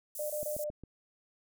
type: high-pass noise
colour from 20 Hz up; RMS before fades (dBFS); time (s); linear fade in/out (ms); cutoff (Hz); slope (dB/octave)
pink; -42; 0.15-0.64; 2; 8100; 24
type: tone bursts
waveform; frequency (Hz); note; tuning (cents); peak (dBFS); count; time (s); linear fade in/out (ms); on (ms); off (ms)
sine; 599; D5; +34; -33; 4; 0.19-0.699; 5; 110; 23
type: click train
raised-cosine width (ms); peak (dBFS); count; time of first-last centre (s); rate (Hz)
3; -33; 4; 0.43-0.837; 7.38
effects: none